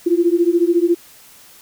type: beating tone pair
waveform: sine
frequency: 337.3 / 351.3 Hz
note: E4 / F4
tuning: +40 / +10 cents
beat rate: 14 Hz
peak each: -15 dBFS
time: 0.06-0.95 s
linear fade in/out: 10 ms
effects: white hiss -45 dBFS RMS until 1.61 s